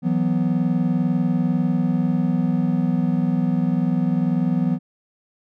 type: chord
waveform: triangle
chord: E suspended second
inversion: none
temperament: equal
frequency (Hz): 164.81 / 185 / 246.9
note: E3 / F#3 / B3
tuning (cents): 0 / 0 / 0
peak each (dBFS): -20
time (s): 0.02-4.79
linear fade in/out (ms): 50
effects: none